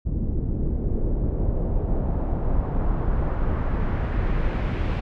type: noise with low-pass filter sweep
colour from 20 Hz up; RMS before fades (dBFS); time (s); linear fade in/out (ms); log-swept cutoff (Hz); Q
brown; -23; 0.05-5.01; 20; 280 to 2800; 1.2
effects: none